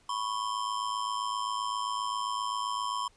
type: ring-modulated tone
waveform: square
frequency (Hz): 1044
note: C6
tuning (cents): -4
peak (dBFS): -28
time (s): 0.09-3.08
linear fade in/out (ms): 5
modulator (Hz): 53.8
effects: pink hiss -64 dBFS RMS until 3.16 s + resampled to 22050 Hz